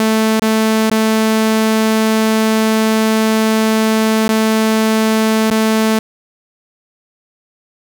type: tone with dropouts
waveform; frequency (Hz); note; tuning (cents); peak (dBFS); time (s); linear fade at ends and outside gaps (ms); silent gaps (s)
sawtooth; 219.8; A3; -2; -7; 0-5.99; 2; 0.396-0.42 / 0.899-0.913 / 4.28-4.29 / 5.503-5.511
effects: none